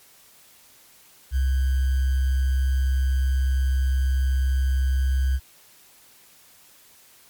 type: tone with sample-and-hold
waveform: sine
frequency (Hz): 65.8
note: C2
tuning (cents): +10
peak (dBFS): -18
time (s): 1.31-5.4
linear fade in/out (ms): 50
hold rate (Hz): 1575
effects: white hiss -53 dBFS RMS until 7.29 s + MP3 96 kbps